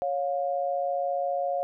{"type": "tone pair together", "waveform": "sine", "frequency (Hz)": [554.4, 709.1], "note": ["C#5", "F5"], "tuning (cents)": [0, 26], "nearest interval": "major third", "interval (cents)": 426, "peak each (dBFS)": -28, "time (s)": [0.02, 1.63], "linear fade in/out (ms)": 0, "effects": []}